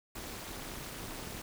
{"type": "noise with amplitude modulation", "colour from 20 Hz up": "pink", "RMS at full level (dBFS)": -39, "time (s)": [0.15, 1.42], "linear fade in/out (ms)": 5, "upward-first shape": "sine", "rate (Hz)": 290, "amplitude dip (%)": 95, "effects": []}